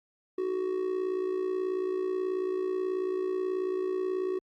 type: tone with amplitude modulation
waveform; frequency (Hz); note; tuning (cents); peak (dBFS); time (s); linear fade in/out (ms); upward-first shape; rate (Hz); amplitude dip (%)
triangle; 372.8; F#4; +13; -23; 0.38-4.39; 5; sine; 58.4; 65
effects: Opus 48 kbps